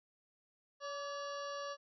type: harmonic tone with a mistuned harmonic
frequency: 566 Hz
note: C#5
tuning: 36 cents sharp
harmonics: 1 / 2 / 3 / 5 / 6 / 7 / 8 / 9 / 10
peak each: -43 / -44 / -50 / -55 / -59 / -59 / -55 / -65 / -56 dBFS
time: 0.8-1.77 s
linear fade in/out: 50 ms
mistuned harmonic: 2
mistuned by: +37 cents
effects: none